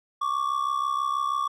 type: ring-modulated tone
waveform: triangle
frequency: 1139 Hz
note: C#6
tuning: 47 cents sharp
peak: -19 dBFS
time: 0.21-1.48 s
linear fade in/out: 10 ms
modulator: 33.1 Hz
effects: none